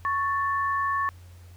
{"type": "tone pair together", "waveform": "sine", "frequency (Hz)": [1108.7, 1762.7], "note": ["C#6", "A6"], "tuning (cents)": [0, 3], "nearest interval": "minor sixth", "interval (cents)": 803, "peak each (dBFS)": [-24, -30], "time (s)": [0.05, 1.09], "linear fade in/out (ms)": 0, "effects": ["added 88 Hz sine -45 dBFS peak until 1.56 s", "pink hiss -58 dBFS RMS until 1.56 s"]}